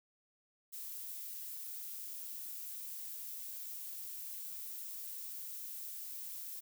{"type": "noise", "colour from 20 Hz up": "violet", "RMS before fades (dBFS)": -45, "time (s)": [0.72, 6.61], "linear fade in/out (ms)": 20, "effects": []}